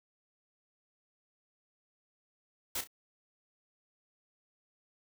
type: noise with echo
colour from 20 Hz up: white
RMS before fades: -35 dBFS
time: 2.75-2.81 s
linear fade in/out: 5 ms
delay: 32 ms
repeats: 2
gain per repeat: -10 dB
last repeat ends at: 2.874 s
effects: none

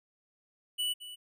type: tone with echo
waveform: square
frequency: 2960 Hz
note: F#7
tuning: in tune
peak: -30 dBFS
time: 0.78-0.94 s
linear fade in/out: 20 ms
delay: 220 ms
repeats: 1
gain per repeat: -13 dB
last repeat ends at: 1.16 s
effects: none

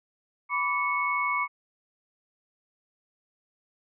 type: tone cluster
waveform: sine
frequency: 990 / 1152 / 2205 Hz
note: B5 / D6 / C#7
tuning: +4 / -34 / -10 cents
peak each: -31 / -28 / -28 dBFS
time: 0.49-1.48 s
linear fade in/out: 50 ms
effects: none

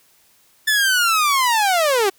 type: linear sweep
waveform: sawtooth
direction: down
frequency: 1760 to 370 Hz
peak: -11 dBFS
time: 0.67-2.1 s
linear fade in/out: 10 ms
effects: white hiss -56 dBFS RMS until 2.18 s

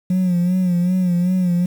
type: tone with vibrato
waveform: sine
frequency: 180 Hz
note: F#3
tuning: 47 cents flat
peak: -12 dBFS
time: 0.1-1.66 s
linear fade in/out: 5 ms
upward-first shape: sine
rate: 2.6 Hz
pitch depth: 59 cents each way
effects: tanh soft clip ceiling -13 dBFS + 7-bit

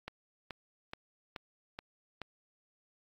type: click train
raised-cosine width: 0.3 ms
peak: -24 dBFS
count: 6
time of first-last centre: 0.08-2.217 s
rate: 2.34 Hz
effects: AAC 32 kbps

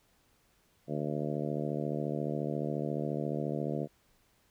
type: harmonic tone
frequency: 74.3 Hz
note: D2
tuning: 21 cents sharp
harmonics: 2 / 3 / 4 / 5 / 6 / 7 / 8 / 9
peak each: -36 / -38 / -39 / -40 / -41 / -41 / -42 / -43 dBFS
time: 0.87-3.88 s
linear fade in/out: 50 ms
effects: pink hiss -69 dBFS RMS until 4.5 s

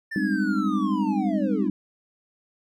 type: linear sweep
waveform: triangle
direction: down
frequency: 1799 to 317.4 Hz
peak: -28 dBFS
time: 0.11-1.69 s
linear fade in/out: 10 ms
type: chord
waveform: sine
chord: Ab major seventh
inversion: third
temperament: equal with one note detuned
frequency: 196 / 207.7 / 261.6 / 306.7 Hz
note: G3 / Ab3 / C4 / Eb4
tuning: 0 / 0 / 0 / -25 cents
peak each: -27 / -27 / -28 / -26 dBFS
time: 0.16-1.7 s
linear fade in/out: 2 ms
effects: none

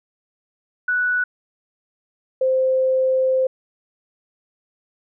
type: tone pair in turn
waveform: sine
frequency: 1478 / 521.1 Hz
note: F#6 / C5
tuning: -2 / -7 cents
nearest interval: octave + tritone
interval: 1805 cents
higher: first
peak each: -17 / -15 dBFS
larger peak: second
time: 0.88-1.24 / 2.41-3.47 s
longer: second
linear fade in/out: 5 ms
effects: none

